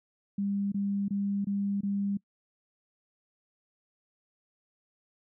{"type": "tone bursts", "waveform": "sine", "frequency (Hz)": 200, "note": "G3", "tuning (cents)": 35, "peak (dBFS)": -27, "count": 5, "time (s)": [0.38, 2.172], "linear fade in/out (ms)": 5, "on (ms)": 340, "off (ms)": 23, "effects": ["noise-tail reverb RT60 0.1 s tail -24 dB re dry"]}